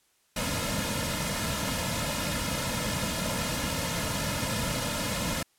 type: noise with comb filter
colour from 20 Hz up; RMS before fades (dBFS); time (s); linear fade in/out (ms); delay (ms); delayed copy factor
pink; -30; 0.36-5.43; 5; 2.6; -0.8
effects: white hiss -68 dBFS RMS until 5.58 s + low-pass 12000 Hz 12 dB/octave